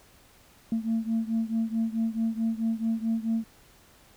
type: beating tone pair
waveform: sine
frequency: 223.9 / 228.5 Hz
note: A3 / A#3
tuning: +30 / -34 cents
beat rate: 4.6 Hz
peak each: -26 / -28 dBFS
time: 0.72-3.44 s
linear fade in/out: 2 ms
effects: tanh soft clip ceiling -20 dBFS + pink hiss -57 dBFS RMS until 4.16 s